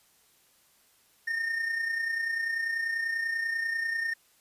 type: tone with amplitude modulation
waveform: triangle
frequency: 1826 Hz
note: A#6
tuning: 36 cents flat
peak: -24 dBFS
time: 1.27-4.14 s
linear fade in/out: 10 ms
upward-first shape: sine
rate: 30.2 Hz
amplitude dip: 50%
effects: white hiss -64 dBFS RMS until 4.4 s + resampled to 32000 Hz